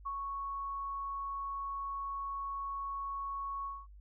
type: tone with ADSR envelope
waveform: sine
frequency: 1108 Hz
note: C#6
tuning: 1 cent flat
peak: -34 dBFS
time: 0.05-3.87 s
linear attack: 17 ms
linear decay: 52 ms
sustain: -2 dB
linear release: 220 ms
effects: added 50 Hz sine -51 dBFS peak until 4 s